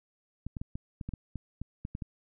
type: clicks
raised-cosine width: 5 ms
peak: -24 dBFS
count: 12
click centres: 0.466 / 0.568 / 0.615 / 0.755 / 1.012 / 1.09 / 1.137 / 1.357 / 1.616 / 1.851 / 1.951 / 2.022 s
effects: none